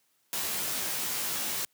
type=noise with comb filter; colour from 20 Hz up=white; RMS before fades=-32 dBFS; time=0.33-1.65 s; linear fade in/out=0 ms; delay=17 ms; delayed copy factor=-0.85; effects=white hiss -71 dBFS RMS until 1.73 s + high-pass 100 Hz 12 dB/octave